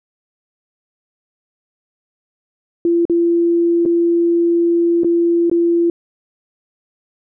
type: tone with dropouts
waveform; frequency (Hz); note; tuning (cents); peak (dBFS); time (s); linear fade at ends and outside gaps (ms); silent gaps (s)
sine; 340.7; F4; -43; -11; 2.85-5.9; 2; 3.053-3.097 / 3.853-3.859 / 5.035-5.045 / 5.498-5.514
effects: none